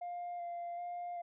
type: tone with vibrato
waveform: sine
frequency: 698.5 Hz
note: F5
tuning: in tune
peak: -37 dBFS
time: 0.01-1.22 s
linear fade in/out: 10 ms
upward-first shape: square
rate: 1.3 Hz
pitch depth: 13 cents each way
effects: tanh soft clip ceiling -37 dBFS